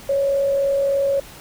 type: tone with frequency modulation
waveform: sine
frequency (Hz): 554.4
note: C#5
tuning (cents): 0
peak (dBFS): -16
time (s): 0.09-1.2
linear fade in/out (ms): 5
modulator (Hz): 43.4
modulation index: 0.24
effects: pink hiss -41 dBFS RMS until 1.4 s